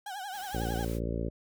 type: tone with vibrato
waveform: 35% pulse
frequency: 783 Hz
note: G5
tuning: 2 cents flat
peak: -35 dBFS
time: 0.06-0.85 s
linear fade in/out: 5 ms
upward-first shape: triangle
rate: 11 Hz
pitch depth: 140 cents each way
type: noise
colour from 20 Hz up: white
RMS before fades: -48 dBFS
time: 0.31-1 s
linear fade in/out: 50 ms
type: harmonic tone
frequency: 57.1 Hz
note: A#1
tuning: 35 cents flat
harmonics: 1 / 2 / 3 / 4 / 5 / 6 / 7 / 8 / 9 / 10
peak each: -34 / -37 / -39 / -40 / -41 / -42 / -42 / -43 / -44 / -44 dBFS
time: 0.53-1.3 s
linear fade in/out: 20 ms
effects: none